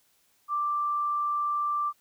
sine tone, 1177 Hz, D6, 3 cents sharp, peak -25 dBFS, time 0.48-1.93 s, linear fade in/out 50 ms, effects white hiss -67 dBFS RMS until 2 s

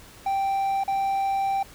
triangle tone with dropouts, 783 Hz, G5, 2 cents flat, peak -20 dBFS, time 0.26-1.63 s, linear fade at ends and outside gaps 5 ms, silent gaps 0.838-0.878 s, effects pink hiss -48 dBFS RMS until 1.74 s

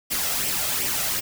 white noise with flanger, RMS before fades -25 dBFS, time 0.1-1.21 s, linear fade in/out 20 ms, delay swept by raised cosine 0.36 to 1.56 ms, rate 2.7 Hz, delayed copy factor +0.5, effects none

